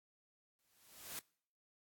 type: noise with exponential growth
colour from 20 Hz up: white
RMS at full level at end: -43 dBFS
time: 0.59-1.19 s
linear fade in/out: 0 ms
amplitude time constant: 130 ms
effects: noise-tail reverb RT60 0.6 s tail -26 dB re dry + AAC 64 kbps